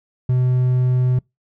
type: tone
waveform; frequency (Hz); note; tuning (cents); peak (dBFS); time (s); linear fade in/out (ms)
triangle; 126.4; B2; +41; -12; 0.29-1.19; 5
effects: noise-tail reverb RT60 0.2 s tail -26 dB re dry